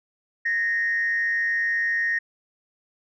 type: tone with frequency modulation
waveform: sine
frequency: 1853 Hz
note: A#6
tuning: 11 cents flat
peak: -20 dBFS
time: 0.45-2.19 s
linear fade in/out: 10 ms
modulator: 164 Hz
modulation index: 0.38
effects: tanh soft clip ceiling -16 dBFS